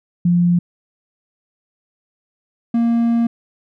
sine / triangle tone pair in turn, 174.61 / 233.1 Hz, F3 / A#3, 0 / 0 cents, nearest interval perfect fourth, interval 500 cents, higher second, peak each -11 dBFS, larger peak neither, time 0.25-0.59 / 2.74-3.27 s, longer second, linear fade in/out 5 ms, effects none

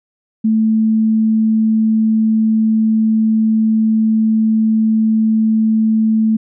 sine tone, 220 Hz, A3, in tune, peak -10 dBFS, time 0.44-6.37 s, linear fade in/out 10 ms, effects none

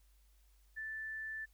sine tone, 1760 Hz, A6, in tune, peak -40 dBFS, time 0.76-1.46 s, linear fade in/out 20 ms, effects added 50 Hz sine -64 dBFS peak until 1.53 s + white hiss -75 dBFS RMS until 1.53 s

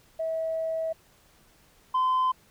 sine tone pair in turn, 647 / 1027 Hz, E5 / C6, -32 / -33 cents, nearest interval minor sixth, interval 799 cents, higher second, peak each -26 / -19 dBFS, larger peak second, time 0.19-0.93 / 1.94-2.32 s, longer first, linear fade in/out 10 ms, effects tanh soft clip ceiling -20 dBFS + pink hiss -60 dBFS RMS until 2.5 s

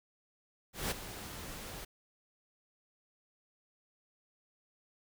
pink noise with ADSR envelope, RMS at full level -33 dBFS, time 0.73-1.85 s, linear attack 180 ms, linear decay 18 ms, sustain -12 dB, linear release 8 ms, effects none

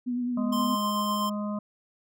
sine tone with vibrato, 245.3 Hz, B3, 12 cents flat, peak -26 dBFS, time 0.06-0.76 s, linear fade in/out 20 ms, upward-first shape triangle, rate 9.6 Hz, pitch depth 35 cents each way
harmonic tone, 207.7 Hz, G#3, in tune, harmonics 1 / 3 / 5 / 6, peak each -29 / -37 / -40 / -43 dBFS, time 0.37-1.59 s, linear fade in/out 5 ms
square tone, 1046.5 Hz, C6, in tune, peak -28 dBFS, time 0.52-1.3 s, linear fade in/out 10 ms
effects none

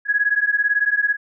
sine beating tone pair, 1661.2 / 1679.2 Hz, G#6 / G#6, 0 / +19 cents, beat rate 18 Hz, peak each -19 dBFS, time 0.05-1.17 s, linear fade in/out 50 ms, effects none

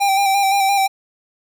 square tone with vibrato, 788 Hz, G5, 9 cents sharp, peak -14 dBFS, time 0-0.88 s, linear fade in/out 20 ms, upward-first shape square, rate 5.8 Hz, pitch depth 28 cents each way, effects none

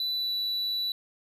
triangle tone with pitch glide, 3979 to 3952 Hz, B7 to B7, +12 to 0 cents, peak -26 dBFS, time 0-0.92 s, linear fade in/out 2 ms, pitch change -12 cents, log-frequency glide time 0.15-0.32 s, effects none

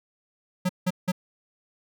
square tone bursts, 182.2 Hz, F#3, 26 cents flat, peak -22 dBFS, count 3, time 0.65-1.119 s, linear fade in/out 10 ms, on 43 ms, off 170 ms, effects none

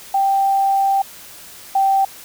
sine tone pair in turn, 784 / 779.5 Hz, G5 / G5, 0 / -10 cents, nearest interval unison, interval 10 cents, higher first, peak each -13 / -12 dBFS, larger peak second, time 0.14-1.02 / 1.75-2.05 s, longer first, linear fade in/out 5 ms, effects white hiss -39 dBFS RMS until 2.24 s

